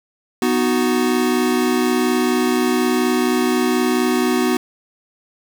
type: chord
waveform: square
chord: B major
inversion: none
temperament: equal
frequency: 246.9 / 311.1 / 370 Hz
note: B3 / D#4 / F#4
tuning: 0 / 0 / 0 cents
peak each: -19 / -23 / -20 dBFS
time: 0.42-4.57 s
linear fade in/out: 2 ms
effects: 7-bit